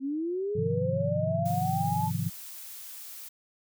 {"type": "linear sweep", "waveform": "sine", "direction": "up", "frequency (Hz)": [260.8, 880], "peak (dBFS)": -28, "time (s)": [0, 2.11], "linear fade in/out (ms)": 50}
{"type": "chord", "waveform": "sine", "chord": "F minor seventh", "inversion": "first", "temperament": "just", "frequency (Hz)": [104.77, 130.96, 157.15, 174.61], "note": ["Ab2", "C3", "Eb3", "F3"], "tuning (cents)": [16, 2, 18, 0], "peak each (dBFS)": -33, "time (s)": [0.55, 2.3], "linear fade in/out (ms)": 10}
{"type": "noise", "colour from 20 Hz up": "blue", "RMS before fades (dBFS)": -43, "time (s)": [1.45, 3.29], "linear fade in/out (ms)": 10}
{"effects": []}